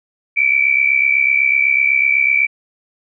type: tone pair together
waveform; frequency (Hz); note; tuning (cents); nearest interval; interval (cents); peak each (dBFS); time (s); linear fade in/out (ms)
sine; 2281 / 2349; C#7 / D7; +49 / 0; minor second; 51; -14; 0.36-2.47; 20
effects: none